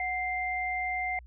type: tone pair together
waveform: sine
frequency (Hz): 737.4 / 2093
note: F#5 / C7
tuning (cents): -6 / 0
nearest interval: octave + tritone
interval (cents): 1806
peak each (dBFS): -32 / -31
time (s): 0-1.19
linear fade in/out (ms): 2
effects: added 60 Hz sine -47 dBFS peak until 1.26 s